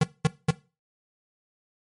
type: tone bursts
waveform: square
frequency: 155.1 Hz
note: D#3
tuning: 5 cents flat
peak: -17 dBFS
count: 3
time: 0.01-0.508 s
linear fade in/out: 5 ms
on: 26 ms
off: 210 ms
effects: noise-tail reverb RT60 0.3 s tail -19 dB re dry + MP3 48 kbps